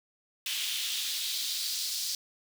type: noise with high-pass filter sweep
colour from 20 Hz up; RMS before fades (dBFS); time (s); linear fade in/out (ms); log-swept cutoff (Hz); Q
pink; -33; 0.46-2.15; 2; 3000 to 4800; 2.7
effects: none